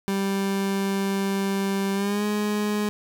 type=tone with pitch glide; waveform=30% pulse; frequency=196 to 208.9 Hz; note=G3 to G#3; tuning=0 to +10 cents; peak=-20 dBFS; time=0.08-2.89 s; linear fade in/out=0 ms; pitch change=+110 cents; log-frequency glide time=1.94-2.25 s; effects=none